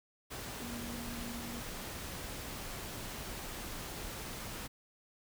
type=tone in noise; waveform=sine; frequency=236.9 Hz; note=A#3; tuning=28 cents sharp; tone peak=-43 dBFS; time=0.61-1.61 s; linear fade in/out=20 ms; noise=pink; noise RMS=-43 dBFS; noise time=0.3-4.68 s; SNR=-3 dB; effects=none